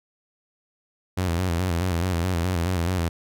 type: tone with vibrato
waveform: sawtooth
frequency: 88.2 Hz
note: F2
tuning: 18 cents sharp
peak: -18 dBFS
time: 1.17-3.09 s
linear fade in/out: 10 ms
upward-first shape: square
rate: 4.7 Hz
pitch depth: 80 cents each way
effects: none